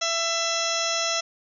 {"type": "harmonic tone with a mistuned harmonic", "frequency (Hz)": 667, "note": "E5", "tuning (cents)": 20, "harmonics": [1, 2, 3, 4, 5, 6, 8, 9, 10], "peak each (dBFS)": [-30, -31, -34, -33, -32, -33, -30, -31, -36], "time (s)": [0.01, 1.21], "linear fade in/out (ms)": 10, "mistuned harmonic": 6, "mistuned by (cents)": 16, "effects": []}